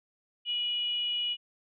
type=tone with frequency modulation; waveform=sine; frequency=2919 Hz; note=F#7; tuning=24 cents flat; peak=-28 dBFS; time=0.45-1.37 s; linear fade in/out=50 ms; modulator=498 Hz; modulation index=0.27; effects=none